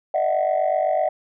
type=tone cluster; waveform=sine; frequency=601 / 649 / 746 Hz; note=D5 / E5 / F#5; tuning=+40 / -27 / +14 cents; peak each=-21 dBFS; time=0.14-1.09 s; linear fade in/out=5 ms; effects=tanh soft clip ceiling -13 dBFS